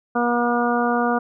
harmonic tone, 239.8 Hz, A#3, 49 cents sharp, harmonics 1 / 2 / 3 / 4 / 5 / 6, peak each -22 / -24 / -23 / -28 / -26 / -27 dBFS, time 0.15-1.19 s, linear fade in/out 10 ms, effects none

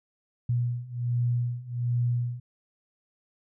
sine beating tone pair, 120.2 / 121.5 Hz, B2 / B2, -46 / -28 cents, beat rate 1.3 Hz, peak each -29 / -27 dBFS, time 0.49-2.4 s, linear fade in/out 5 ms, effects none

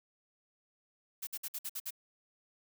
blue noise bursts, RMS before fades -39 dBFS, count 7, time 1.22-1.907 s, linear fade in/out 10 ms, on 51 ms, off 55 ms, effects none

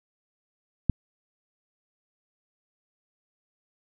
click, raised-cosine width 5 ms, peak -8 dBFS, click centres 0.897 s, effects none

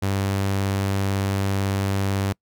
sawtooth tone, 98 Hz, G2, in tune, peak -17 dBFS, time 0.02-2.33 s, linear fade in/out 10 ms, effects noise-tail reverb RT60 0.1 s tail -26 dB re dry

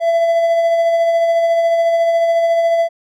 triangle tone with tremolo, 670 Hz, E5, 28 cents sharp, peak -8 dBFS, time 0-2.89 s, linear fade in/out 50 ms, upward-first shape sine, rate 14 Hz, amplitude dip 30%, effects none

